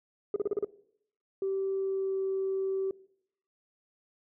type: tone bursts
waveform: sine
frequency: 410.2 Hz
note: G#4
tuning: 21 cents flat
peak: -23 dBFS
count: 6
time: 0.34-0.646 s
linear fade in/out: 2 ms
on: 21 ms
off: 36 ms
type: tone with pitch glide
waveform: sine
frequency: 387.3 to 384.8 Hz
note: G4 to G4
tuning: -21 to -32 cents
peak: -27 dBFS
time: 1.42-2.91 s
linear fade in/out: 2 ms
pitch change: -11 cents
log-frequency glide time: 1.73-2.2 s
effects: noise-tail reverb RT60 0.7 s tail -21 dB re dry + tanh soft clip ceiling -23 dBFS